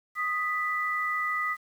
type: tone pair together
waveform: sine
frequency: 1244.5 / 1975.5 Hz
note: D#6 / B6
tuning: 0 / 0 cents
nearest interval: minor sixth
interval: 800 cents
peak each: -29 / -29 dBFS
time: 0.15-1.57 s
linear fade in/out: 50 ms
effects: 9-bit